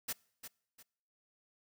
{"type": "noise with echo", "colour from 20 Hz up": "white", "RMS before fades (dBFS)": -37, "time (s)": [0.08, 0.13], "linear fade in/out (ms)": 10, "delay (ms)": 350, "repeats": 2, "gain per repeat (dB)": -10, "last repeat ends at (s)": 0.83, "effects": ["noise-tail reverb RT60 0.7 s tail -25 dB re dry"]}